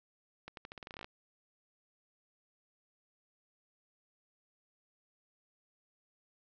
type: accelerating click train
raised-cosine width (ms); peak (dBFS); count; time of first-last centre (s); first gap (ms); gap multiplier
0.3; -29; 14; 0.48-1.045; 92; 0.86
effects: resampled to 16000 Hz + 11-bit